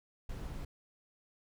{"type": "noise", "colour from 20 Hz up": "brown", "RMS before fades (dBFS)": -41, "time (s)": [0.29, 0.65], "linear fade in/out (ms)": 5, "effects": []}